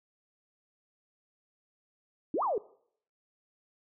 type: exponential two-way sweep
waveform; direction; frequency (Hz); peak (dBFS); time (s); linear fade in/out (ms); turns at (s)
sine; up then down; 261.6 to 1256 to 378.9; -27; 2.34-2.58; 2; 2.43
effects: noise-tail reverb RT60 0.6 s tail -20 dB re dry